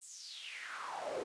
brown noise with high-pass filter sweep, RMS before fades -44 dBFS, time 0.01-1.24 s, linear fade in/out 20 ms, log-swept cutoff 8500 to 420 Hz, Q 5.4, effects resampled to 22050 Hz

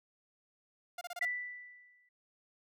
sawtooth tone bursts, 704 Hz, F5, 14 cents sharp, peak -36 dBFS, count 5, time 0.98-1.252 s, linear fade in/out 5 ms, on 32 ms, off 28 ms
sine tone with exponential decay, 1975.5 Hz, B6, in tune, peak -29 dBFS, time 1.21-2.09 s, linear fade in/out 5 ms, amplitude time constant 190 ms
effects none

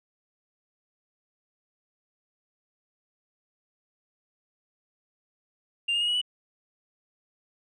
sine tone with pitch steps, 2794 / 2835 / 2876 / 2918 / 2960 Hz, F7 / F7 / F#7 / F#7 / F#7, 0 / +25 / -50 / -25 / 0 cents, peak -21 dBFS, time 5.88-6.215 s, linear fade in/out 10 ms, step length 67 ms, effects tanh soft clip ceiling -22 dBFS

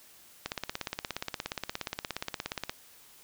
click train, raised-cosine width 0.2 ms, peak -15 dBFS, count 39, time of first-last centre 0.46-2.695 s, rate 17 Hz, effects white hiss -56 dBFS RMS until 3.23 s

